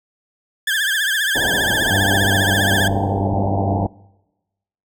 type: tone with vibrato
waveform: 30% pulse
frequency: 1661.2 Hz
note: G#6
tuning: in tune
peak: -14 dBFS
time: 0.67-2.88 s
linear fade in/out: 5 ms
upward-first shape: triangle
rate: 15 Hz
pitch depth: 140 cents each way
type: low-pass noise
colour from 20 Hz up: white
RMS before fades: -24 dBFS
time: 1.35-3.87 s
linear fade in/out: 5 ms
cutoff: 910 Hz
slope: 96 dB/octave
type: harmonic tone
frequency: 98.4 Hz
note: G2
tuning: 7 cents sharp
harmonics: 1 / 2 / 3 / 4 / 6 / 7 / 8 / 9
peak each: -20 / -25 / -27 / -37 / -35 / -28 / -29 / -39 dBFS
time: 1.9-3.87 s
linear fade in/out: 10 ms
effects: noise-tail reverb RT60 1.0 s tail -23 dB re dry